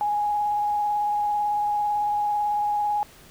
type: tone with vibrato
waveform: sine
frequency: 830.6 Hz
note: G#5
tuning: in tune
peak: -21 dBFS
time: 0.01-3.03 s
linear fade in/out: 0 ms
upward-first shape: square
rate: 18 Hz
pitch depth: 12 cents each way
effects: pink hiss -50 dBFS RMS until 3.3 s